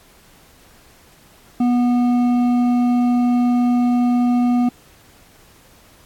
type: tone with hard clipping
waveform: triangle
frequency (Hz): 244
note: B3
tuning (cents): -21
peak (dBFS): -15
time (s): 1.6-4.69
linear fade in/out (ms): 5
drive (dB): 11
effects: pink hiss -50 dBFS RMS until 6.05 s + AAC 64 kbps